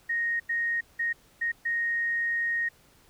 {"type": "tone bursts at uneven times", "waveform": "sine", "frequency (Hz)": 1864.7, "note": "A#6", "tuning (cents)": 0, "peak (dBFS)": -25, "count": 5, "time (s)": [[0.09, 0.4], [0.49, 0.81], [0.99, 1.13], [1.41, 1.52], [1.65, 2.69]], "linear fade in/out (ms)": 10, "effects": ["pink hiss -60 dBFS RMS until 3.09 s"]}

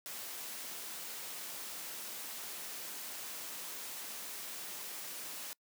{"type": "noise", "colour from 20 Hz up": "white", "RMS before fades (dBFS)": -44, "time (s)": [0.06, 5.53], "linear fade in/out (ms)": 0, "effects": ["noise-tail reverb RT60 0.1 s tail -26 dB re dry", "high-pass 200 Hz 12 dB/octave"]}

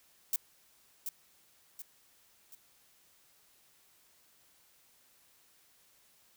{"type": "noise with echo", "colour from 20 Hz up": "violet", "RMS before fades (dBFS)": -30, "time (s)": [0.33, 0.36], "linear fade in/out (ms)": 2, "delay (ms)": 730, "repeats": 3, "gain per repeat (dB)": -7, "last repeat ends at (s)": 2.55, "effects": ["white hiss -66 dBFS RMS until 6.36 s"]}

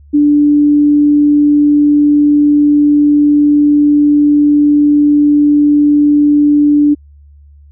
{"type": "tone", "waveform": "sine", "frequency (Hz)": 293.2, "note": "D4", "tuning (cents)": -3, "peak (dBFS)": -5, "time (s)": [0.13, 6.95], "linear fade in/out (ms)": 20, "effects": ["added 72 Hz sine -37 dBFS peak until 7.71 s"]}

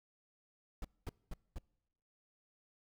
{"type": "noise bursts", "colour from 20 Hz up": "brown", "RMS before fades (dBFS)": -41, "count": 4, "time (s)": [0.82, 1.584], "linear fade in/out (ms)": 2, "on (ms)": 26, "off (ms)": 220, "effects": ["noise-tail reverb RT60 0.9 s tail -25 dB re dry"]}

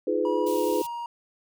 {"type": "chord", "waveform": "sine", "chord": "F half-diminished seventh", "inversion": "third", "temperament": "just", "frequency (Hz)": [314.3, 349.2, 419.1, 502.9], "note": ["Eb4", "F4", "Ab4", "Cb5"], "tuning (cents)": [18, 0, 16, 31], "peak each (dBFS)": [-29, -29, -27, -27], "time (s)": [0.07, 0.82], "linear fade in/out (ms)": 5}
{"type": "tone with pitch glide", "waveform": "triangle", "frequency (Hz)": [967, 944.4], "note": ["B5", "A#5"], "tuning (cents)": [-37, 22], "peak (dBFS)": -29, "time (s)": [0.25, 1.06], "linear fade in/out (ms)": 2, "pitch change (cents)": -41, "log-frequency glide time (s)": [0.5, 0.61]}
{"type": "band-stop noise", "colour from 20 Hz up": "white", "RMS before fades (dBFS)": -40, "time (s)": [0.46, 0.87], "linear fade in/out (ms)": 10, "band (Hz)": [170, 2500], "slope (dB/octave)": 48}
{"effects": []}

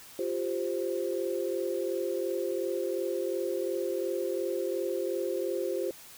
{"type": "chord", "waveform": "sine", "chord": "F suspended second", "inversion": "none", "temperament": "equal", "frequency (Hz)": [349.2, 392, 523.3], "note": ["F4", "G4", "C5"], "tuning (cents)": [0, 0, 0], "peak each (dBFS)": -33, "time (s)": [0.19, 5.91], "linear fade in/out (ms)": 2, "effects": ["white hiss -50 dBFS RMS until 6.17 s"]}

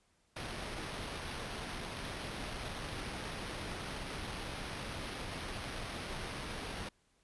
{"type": "noise with sample-and-hold", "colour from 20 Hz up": "pink", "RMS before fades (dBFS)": -42, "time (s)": [0.36, 6.89], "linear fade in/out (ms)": 5, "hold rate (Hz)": 7350, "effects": ["pink hiss -73 dBFS RMS until 7.23 s", "resampled to 24000 Hz"]}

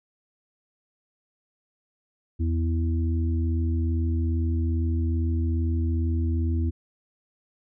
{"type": "harmonic tone", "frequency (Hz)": 82.41, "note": "E2", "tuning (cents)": 0, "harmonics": [1, 3, 4], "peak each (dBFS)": [-22, -32, -34], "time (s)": [2.39, 6.71], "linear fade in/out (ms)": 20, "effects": []}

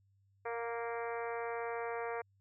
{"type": "harmonic tone with a mistuned harmonic", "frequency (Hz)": 232.7, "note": "A#3", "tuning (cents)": -3, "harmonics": [2, 3, 4, 5, 6, 7, 8, 9, 10], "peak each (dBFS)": [-39, -43, -45, -47, -49, -50, -51, -52, -53], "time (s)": [0.45, 2.22], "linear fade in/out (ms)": 10, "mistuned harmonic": 3, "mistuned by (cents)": 15, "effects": ["added 98 Hz sine -68 dBFS peak until 2.4 s"]}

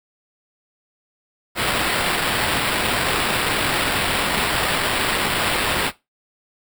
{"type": "noise with sample-and-hold", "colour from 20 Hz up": "white", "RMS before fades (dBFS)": -21, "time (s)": [1.55, 5.92], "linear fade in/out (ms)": 50, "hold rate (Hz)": 6300, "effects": ["noise-tail reverb RT60 0.2 s tail -17 dB re dry"]}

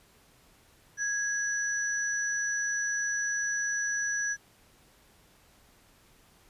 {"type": "tone pair together", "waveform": "sine", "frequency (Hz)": [1659, 5912], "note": ["G#6", "F#8"], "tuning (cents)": [-2, -2], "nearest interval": "octave + minor seventh", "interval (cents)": 2200, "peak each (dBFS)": [-29, -33], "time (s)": [0.97, 4.37], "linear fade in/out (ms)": 50, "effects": ["pink hiss -61 dBFS RMS until 6.49 s", "resampled to 32000 Hz"]}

